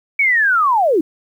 sine linear sweep, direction down, 2287 to 284.3 Hz, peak -11 dBFS, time 0.19-1.01 s, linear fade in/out 5 ms, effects 8-bit

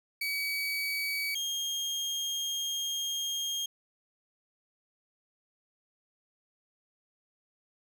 30% pulse tone pair in turn, 2272 / 3228 Hz, C#7 / G#7, +42 / -50 cents, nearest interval tritone, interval 608 cents, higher second, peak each -28 dBFS, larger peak neither, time 0.21-1.35 / 1.35-3.66 s, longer second, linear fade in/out 5 ms, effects none

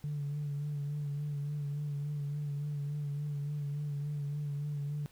sine tone with vibrato, 145.4 Hz, D3, 17 cents flat, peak -32 dBFS, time 0.04-5.06 s, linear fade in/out 0 ms, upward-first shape sine, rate 3.5 Hz, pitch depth 35 cents each way, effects tanh soft clip ceiling -30 dBFS + pink hiss -63 dBFS RMS until 5.11 s

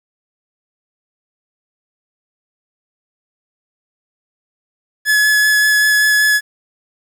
45% pulse tone with vibrato, 1704 Hz, G#6, 44 cents sharp, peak -10 dBFS, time 5.05-6.41 s, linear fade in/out 50 ms, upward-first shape sine, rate 5.2 Hz, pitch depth 10 cents each way, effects 8-bit

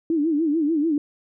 sine tone with vibrato, 310.3 Hz, D#4, 5 cents flat, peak -18 dBFS, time 0.1-0.98 s, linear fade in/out 2 ms, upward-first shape sine, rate 6.8 Hz, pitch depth 140 cents each way, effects none

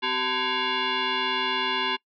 sine tone with frequency modulation, 892 Hz, A5, 23 cents sharp, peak -23 dBFS, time 0.02-1.97 s, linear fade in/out 20 ms, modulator 637 Hz, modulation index 4.3, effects noise-tail reverb RT60 0.1 s tail -23 dB re dry

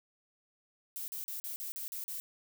violet noise bursts, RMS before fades -40 dBFS, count 8, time 0.96-2.2 s, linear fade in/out 0 ms, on 120 ms, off 40 ms, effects none

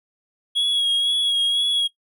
triangle tone with vibrato, 3322 Hz, G#7, in tune, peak -16 dBFS, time 0.55-1.88 s, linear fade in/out 20 ms, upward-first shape sine, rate 2 Hz, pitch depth 28 cents each way, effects noise-tail reverb RT60 0.1 s tail -17 dB re dry

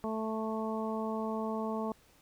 harmonic tone, 220 Hz, A3, in tune, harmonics 1 / 2 / 3 / 4 / 5, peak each -35 / -38 / -40 / -41 / -42 dBFS, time 0.04-1.92 s, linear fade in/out 0 ms, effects pink hiss -64 dBFS RMS until 2.21 s

